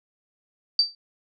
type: tone with exponential decay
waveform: sine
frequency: 4650 Hz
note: D8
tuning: 18 cents flat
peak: -12 dBFS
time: 0.79-0.95 s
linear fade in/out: 2 ms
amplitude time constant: 33 ms
effects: none